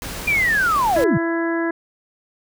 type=noise; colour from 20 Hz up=pink; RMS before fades=-30 dBFS; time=0.02-1.04 s; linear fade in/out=0 ms
type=linear sweep; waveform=sine; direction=down; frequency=2426 to 103.3 Hz; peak=-15 dBFS; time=0.27-1.18 s; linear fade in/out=10 ms
type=harmonic tone; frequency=333.4 Hz; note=E4; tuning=20 cents sharp; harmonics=1 / 2 / 3 / 4 / 5 / 6; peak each=-20 / -28 / -30 / -35 / -27 / -36 dBFS; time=0.96-1.71 s; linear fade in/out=5 ms
effects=none